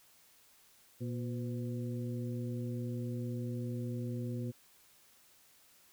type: harmonic tone with a mistuned harmonic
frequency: 120 Hz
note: B2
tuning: 49 cents flat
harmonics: 1 / 2 / 3 / 4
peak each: -37 / -40 / -46 / -49 dBFS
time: 1-4.52 s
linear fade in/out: 20 ms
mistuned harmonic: 4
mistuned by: +83 cents
effects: white hiss -64 dBFS RMS until 5.92 s